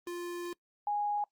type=tone pair in turn; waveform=square / sine; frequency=349.2 / 826.2 Hz; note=F4 / G#5; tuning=0 / -9 cents; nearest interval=octave + minor third; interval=1491 cents; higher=second; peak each=-37 / -29 dBFS; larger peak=second; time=0.07-0.53 / 0.87-1.24 s; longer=first; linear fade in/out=2 ms; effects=noise-tail reverb RT60 0.1 s tail -23 dB re dry + Opus 24 kbps